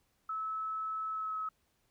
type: tone with pitch glide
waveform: sine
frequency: 1300 to 1285.1 Hz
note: E6 to E6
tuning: -24 to -44 cents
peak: -34 dBFS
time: 0.29-1.49 s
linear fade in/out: 5 ms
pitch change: -20 cents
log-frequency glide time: 1.11-1.36 s
effects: pink hiss -75 dBFS RMS until 1.9 s